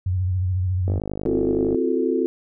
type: tone with vibrato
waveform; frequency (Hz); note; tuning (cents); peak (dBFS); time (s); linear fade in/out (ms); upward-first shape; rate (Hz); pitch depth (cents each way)
sine; 92; F#2; -9; -19; 0.06-0.99; 5; sine; 14; 59
type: click train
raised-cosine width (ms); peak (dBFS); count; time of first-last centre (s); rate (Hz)
2; -15; 45; 0.88-1.746; 50.8
type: chord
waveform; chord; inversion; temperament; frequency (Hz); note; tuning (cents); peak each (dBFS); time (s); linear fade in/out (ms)
sine; F# half-diminished seventh; second; equal with one note detuned; 261.6 / 337.7 / 370 / 440; C4 / E4 / F#4 / A4; 0 / +42 / 0 / 0; -24; 1.26-2.26; 0
effects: none